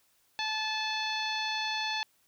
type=harmonic tone; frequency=869 Hz; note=A5; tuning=22 cents flat; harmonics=1 / 2 / 3 / 4 / 5 / 6 / 7; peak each=-35 / -37 / -37 / -37 / -37 / -49 / -50 dBFS; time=0.39-2.03 s; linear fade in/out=0 ms; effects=white hiss -69 dBFS RMS until 2.27 s